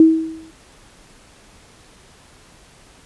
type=tone with exponential decay; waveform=sine; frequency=321.5 Hz; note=E4; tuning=43 cents flat; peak=-3 dBFS; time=0-0.51 s; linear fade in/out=2 ms; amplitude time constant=110 ms; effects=pink hiss -48 dBFS RMS until 3.05 s + resampled to 24000 Hz